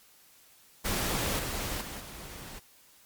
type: noise with level steps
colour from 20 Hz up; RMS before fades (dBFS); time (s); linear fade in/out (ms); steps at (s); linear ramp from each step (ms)
pink; -30 / -34 / -40 / -44; 0.84-2.6; 20; 1.39 / 1.81 / 2; 2
effects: white hiss -59 dBFS RMS until 3.05 s + MP3 96 kbps